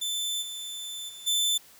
sawtooth tone with level steps, 3530 Hz, A7, 5 cents sharp, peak -25 / -32 / -39 / -20 dBFS, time 0.01-1.58 s, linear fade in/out 10 ms, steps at 0.41 / 1.08 / 1.26 s, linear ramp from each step 20 ms, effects white hiss -54 dBFS RMS until 1.79 s

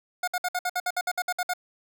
25% pulse tone bursts, 720 Hz, F#5, 47 cents flat, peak -21 dBFS, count 13, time 0.23-1.536 s, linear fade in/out 5 ms, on 46 ms, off 59 ms, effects none

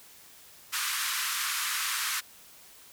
pink band-pass noise, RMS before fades -31 dBFS, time 0.72-2.21 s, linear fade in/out 20 ms, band 1100 to 15000 Hz, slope 48 dB/octave, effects white hiss -53 dBFS RMS until 2.92 s

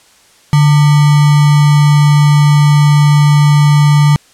sine tone with sample-and-hold, 146.83 Hz, D3, in tune, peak -4 dBFS, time 0.53-4.16 s, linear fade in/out 0 ms, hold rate 1050 Hz, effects white hiss -46 dBFS RMS until 4.33 s + low-pass 9000 Hz 12 dB/octave

